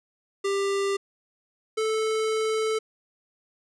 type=tone pair in turn; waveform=square; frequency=396 / 438.3 Hz; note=G4 / A4; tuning=+18 / -7 cents; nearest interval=major second; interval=175 cents; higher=second; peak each=-24 dBFS; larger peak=neither; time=0.44-0.97 / 1.77-2.79 s; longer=second; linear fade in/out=10 ms; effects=resampled to 22050 Hz